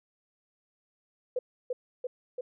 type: tone with echo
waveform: sine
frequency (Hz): 501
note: B4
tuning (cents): +25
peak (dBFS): -26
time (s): 1.36-1.39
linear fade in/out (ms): 5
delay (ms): 340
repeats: 3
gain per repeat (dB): -2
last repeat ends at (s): 2.41
effects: none